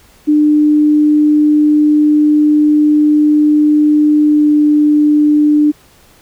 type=tone with pitch glide; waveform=sine; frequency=300 to 298.3 Hz; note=D4 to D4; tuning=+37 to +27 cents; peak=-6 dBFS; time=0.27-5.72 s; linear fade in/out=20 ms; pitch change=-10 cents; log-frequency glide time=4.24-4.5 s; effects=pink hiss -46 dBFS RMS until 6.21 s